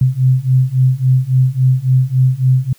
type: beating tone pair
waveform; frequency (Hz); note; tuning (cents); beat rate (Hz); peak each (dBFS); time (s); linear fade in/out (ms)
sine; 127.6 / 131.2; C3 / C3; -43 / +5; 3.6; -13 / -12; 0.01-2.73; 5
effects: white hiss -50 dBFS RMS until 2.78 s